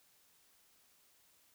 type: silence
effects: white hiss -69 dBFS RMS until 1.54 s